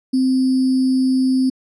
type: tone with sample-and-hold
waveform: sine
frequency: 260 Hz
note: C4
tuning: 11 cents flat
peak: -13 dBFS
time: 0.13-1.5 s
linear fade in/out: 10 ms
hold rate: 4900 Hz
effects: low-pass 9000 Hz 12 dB/octave